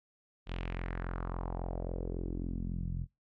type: tone with low-pass filter sweep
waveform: sawtooth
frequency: 43.65 Hz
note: F1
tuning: in tune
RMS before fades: -37 dBFS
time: 0.46-3.07 s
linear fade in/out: 50 ms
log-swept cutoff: 3300 to 130 Hz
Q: 2.7
effects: noise-tail reverb RT60 0.2 s tail -24 dB re dry